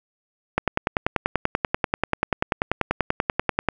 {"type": "click train", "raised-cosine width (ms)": 0.5, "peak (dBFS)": -4, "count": 33, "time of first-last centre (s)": [0.58, 3.687], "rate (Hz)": 10.3, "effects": []}